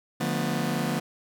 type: chord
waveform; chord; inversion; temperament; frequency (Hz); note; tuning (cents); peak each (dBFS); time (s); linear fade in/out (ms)
sawtooth; B half-diminished seventh; first; just; 148.16 / 177.8 / 222.2 / 246.9; D3 / F3 / A3 / B3; +16 / +31 / +17 / 0; -27; 0.2-1; 10
effects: none